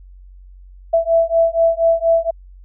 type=beating tone pair; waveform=sine; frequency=661 / 665.2 Hz; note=E5 / E5; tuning=+5 / +16 cents; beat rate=4.2 Hz; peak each=-15 dBFS; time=0.93-2.31 s; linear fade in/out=10 ms; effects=added 46 Hz sine -38 dBFS peak until 2.64 s